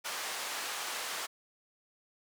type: band-pass noise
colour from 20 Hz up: pink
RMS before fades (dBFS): -38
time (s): 0.04-1.27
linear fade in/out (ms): 20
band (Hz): 790 to 11000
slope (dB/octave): 12
effects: none